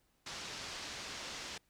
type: low-pass noise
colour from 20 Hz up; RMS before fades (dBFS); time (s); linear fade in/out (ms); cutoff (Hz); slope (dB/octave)
white; -45; 0.26-1.58; 5; 6000; 24
effects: pink hiss -75 dBFS RMS until 1.69 s